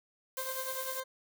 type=tone with tremolo; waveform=20% pulse; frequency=523.3 Hz; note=C5; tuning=in tune; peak=-30 dBFS; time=0.37-1.04 s; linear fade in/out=10 ms; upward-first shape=triangle; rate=10 Hz; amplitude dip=75%
type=noise; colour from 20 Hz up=blue; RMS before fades=-40 dBFS; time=0.37-1 s; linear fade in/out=0 ms
effects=none